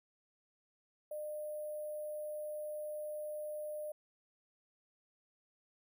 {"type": "tone with sample-and-hold", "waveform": "sine", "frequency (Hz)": 605, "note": "D#5", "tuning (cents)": -49, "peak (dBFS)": -39, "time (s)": [1.11, 3.92], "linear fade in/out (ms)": 5, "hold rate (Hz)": 11025, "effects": []}